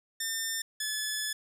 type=tone pair in turn; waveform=10% pulse; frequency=1800 / 1721.8 Hz; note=A6 / A6; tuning=+39 / -38 cents; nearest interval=minor second; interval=77 cents; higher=first; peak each=-22 dBFS; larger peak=neither; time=0.2-0.62 / 0.8-1.33 s; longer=second; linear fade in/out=5 ms; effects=none